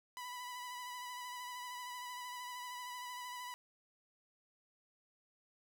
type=tone with vibrato; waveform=sawtooth; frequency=989 Hz; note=B5; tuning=2 cents sharp; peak=-40 dBFS; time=0.17-3.54 s; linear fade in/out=0 ms; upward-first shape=sine; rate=13 Hz; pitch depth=26 cents each way; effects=none